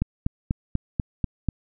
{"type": "click train", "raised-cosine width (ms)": 5, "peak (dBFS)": -10, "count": 7, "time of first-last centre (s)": [0.02, 1.487], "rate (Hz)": 4.09, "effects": []}